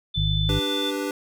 sine tone, 3520 Hz, A7, in tune, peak -26 dBFS, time 0.14-0.91 s, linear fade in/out 10 ms
harmonic tone, 51.3 Hz, G#1, 21 cents flat, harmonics 1 / 2 / 3, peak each -25 / -25 / -25 dBFS, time 0.16-0.6 s, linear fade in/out 20 ms
square chord, G major, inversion second, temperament equal, 293.7 / 392 / 493.9 Hz, D4 / G4 / B4, 0 / 0 / 0 cents, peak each -29 / -31 / -32 dBFS, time 0.49-1.11 s, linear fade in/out 2 ms
effects none

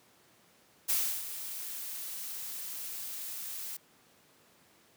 blue noise with ADSR envelope, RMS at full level -28 dBFS, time 0.88-3.77 s, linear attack 20 ms, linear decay 320 ms, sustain -12 dB, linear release 7 ms, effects pink hiss -63 dBFS RMS until 4.96 s + high-pass 150 Hz 12 dB/octave

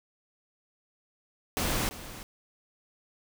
pink noise with echo, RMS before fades -29 dBFS, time 1.57-1.89 s, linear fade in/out 0 ms, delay 340 ms, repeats 1, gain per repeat -14 dB, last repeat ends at 2.23 s, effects none

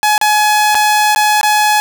sawtooth tone with dropouts, 845 Hz, G#5, 30 cents sharp, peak -5 dBFS, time 0.03-1.8 s, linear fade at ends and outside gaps 0 ms, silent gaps 0.179-0.213 / 0.746-0.752 / 1.148-1.16 / 1.412-1.431 s, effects none

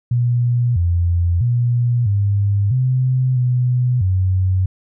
sine tone with pitch steps, 121.1 / 86.4 / 120.6 / 100.9 / 128.5 / 124.6 / 93.4 Hz, B2 / F2 / B2 / G#2 / C3 / B2 / F#2, -34 / -18 / -41 / -49 / -31 / +16 / +17 cents, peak -13 dBFS, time 0.11-4.66 s, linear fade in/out 5 ms, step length 650 ms, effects none

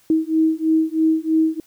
sine beating tone pair, 317.3 / 320.4 Hz, D#4 / E4, +34 / -49 cents, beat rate 3.1 Hz, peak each -18 dBFS, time 0.1-1.6 s, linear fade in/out 2 ms, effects white hiss -56 dBFS RMS until 1.66 s

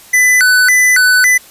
square tone with vibrato, 1731 Hz, A6, 29 cents flat, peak -7 dBFS, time 0.13-1.38 s, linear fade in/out 10 ms, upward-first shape square, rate 1.8 Hz, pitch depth 250 cents each way, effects white hiss -39 dBFS RMS until 1.5 s + resampled to 32000 Hz

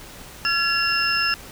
sine tone cluster, 1365 / 1697 / 2763 / 5250 Hz, F6 / G#6 / F7 / E8, -40 / +37 / -19 / -8 cents, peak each -25 / -25 / -24 / -23 dBFS, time 0.45-1.34 s, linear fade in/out 0 ms, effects pink hiss -41 dBFS RMS until 1.51 s

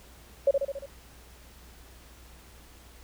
sine tone with echo, 554.4 Hz, C#5, in tune, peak -17 dBFS, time 0.47-0.51 s, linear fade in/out 5 ms, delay 70 ms, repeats 5, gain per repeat -4 dB, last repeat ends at 0.86 s, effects added 60 Hz sine -52 dBFS peak until 3.03 s + pink hiss -54 dBFS RMS until 3.03 s

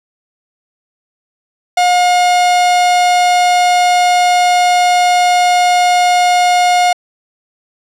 45% pulse tone, 716 Hz, F5, 43 cents sharp, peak -8 dBFS, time 1.77-6.93 s, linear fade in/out 5 ms, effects low-pass 8000 Hz 12 dB/octave

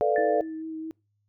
sine chord, B half-diminished seventh, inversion third, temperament equal, 440 / 493.9 / 587.3 / 698.5 Hz, A4 / B4 / D5 / F5, 0 / 0 / 0 / 0 cents, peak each -25 / -29 / -25 / -26 dBFS, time 0.01-0.41 s, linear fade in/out 0 ms
sine tone with exponential decay, 1760 Hz, A6, in tune, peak -28 dBFS, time 0.16-0.62 s, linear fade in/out 1 ms, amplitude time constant 99 ms
sine tone with vibrato, 318.8 Hz, D#4, 42 cents sharp, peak -32 dBFS, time 0.18-0.91 s, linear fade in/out 0 ms, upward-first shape sine, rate 4.6 Hz, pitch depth 13 cents each way
effects noise-tail reverb RT60 0.3 s tail -26 dB re dry + added 103 Hz sine -70 dBFS peak until 1.28 s

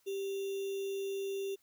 sine tone with sample-and-hold, 392 Hz, G4, in tune, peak -34 dBFS, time 0.06-1.56 s, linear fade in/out 20 ms, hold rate 3150 Hz, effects white hiss -72 dBFS RMS until 1.62 s

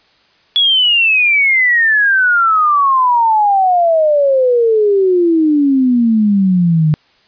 sine exponential sweep, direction down, 3400 to 150.1 Hz, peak -8 dBFS, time 0.56-6.94 s, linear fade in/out 0 ms, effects white hiss -52 dBFS RMS until 7.27 s + resampled to 11025 Hz

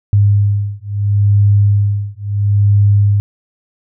sine beating tone pair, 101.5 / 102.24 Hz, G#2 / G#2, -39 / -27 cents, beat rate 0.74 Hz, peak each -12 dBFS, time 0.13-3.2 s, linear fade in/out 0 ms, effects none

